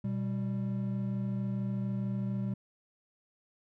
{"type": "tone pair together", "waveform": "triangle", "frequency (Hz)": [122.3, 195.7], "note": ["B2", "G3"], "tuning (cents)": [-16, -3], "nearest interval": "minor sixth", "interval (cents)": 813, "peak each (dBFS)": [-32, -31], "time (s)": [0.04, 2.54], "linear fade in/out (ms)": 5, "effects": []}